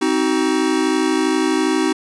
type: chord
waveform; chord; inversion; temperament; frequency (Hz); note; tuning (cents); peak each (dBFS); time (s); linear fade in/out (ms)
square; C diminished; none; just; 261.6 / 314 / 376.7; C4 / Eb4 / Gb4; 0 / +16 / +31; -22 / -19 / -21; 0.01-1.93; 10
effects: resampled to 22050 Hz